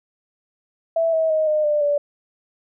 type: tone with pitch steps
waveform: sine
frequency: 659.3 / 642.8 / 626.6 / 610.9 / 595.6 / 580.6 Hz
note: E5 / E5 / D#5 / D#5 / D5 / D5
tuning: 0 / -44 / +12 / -32 / +24 / -20 cents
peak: -16 dBFS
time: 0.96-1.98 s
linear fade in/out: 5 ms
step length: 170 ms
effects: none